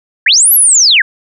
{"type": "linear two-way sweep", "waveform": "sine", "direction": "up then down", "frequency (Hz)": [1505, 12000, 1505], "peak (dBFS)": -4, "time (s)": [0.26, 1.02], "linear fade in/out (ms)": 5, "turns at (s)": 0.53, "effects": []}